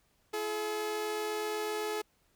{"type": "tone pair together", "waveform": "sawtooth", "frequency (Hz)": [338.4, 426.4], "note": ["E4", "G#4"], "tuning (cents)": [45, 46], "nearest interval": "major third", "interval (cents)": 401, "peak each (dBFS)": [-38, -29], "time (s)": [0.33, 2.02], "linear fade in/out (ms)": 10, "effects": ["pink hiss -71 dBFS RMS until 2.35 s"]}